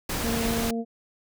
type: noise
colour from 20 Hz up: pink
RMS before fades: -29 dBFS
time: 0.09-0.71 s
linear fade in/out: 5 ms
type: harmonic tone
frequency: 229.8 Hz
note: A#3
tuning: 25 cents flat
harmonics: 1 / 2 / 3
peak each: -27 / -32 / -37 dBFS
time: 0.22-0.85 s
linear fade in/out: 50 ms
effects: none